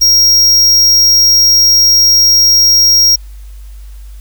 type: tone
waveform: square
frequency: 5600 Hz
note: F8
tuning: 4 cents sharp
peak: -5 dBFS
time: 0.01-3.16 s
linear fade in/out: 10 ms
effects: added 50 Hz sine -27 dBFS peak until 4.2 s + white hiss -47 dBFS RMS until 4.2 s